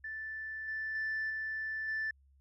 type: tone with level steps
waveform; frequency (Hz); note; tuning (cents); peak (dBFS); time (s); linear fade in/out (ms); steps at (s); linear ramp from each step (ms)
sine; 1760; A6; 0; -38 / -34 / -31 / -34 / -31; 0.04-2.11; 5; 0.68 / 0.95 / 1.3 / 1.88; 2
effects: tanh soft clip ceiling -30 dBFS + added 68 Hz sine -62 dBFS peak until 2.4 s